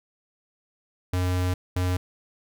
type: tone bursts at uneven times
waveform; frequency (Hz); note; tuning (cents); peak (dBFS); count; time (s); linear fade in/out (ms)
square; 90.7; F#2; -34; -23; 2; 1.13-1.54 / 1.76-1.97; 5
effects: none